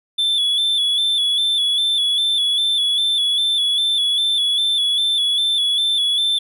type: tone with vibrato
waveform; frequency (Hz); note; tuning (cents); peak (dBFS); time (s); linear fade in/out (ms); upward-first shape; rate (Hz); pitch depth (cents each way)
triangle; 3465; A7; -27; -14; 0.18-6.39; 10; square; 2.5; 41
effects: none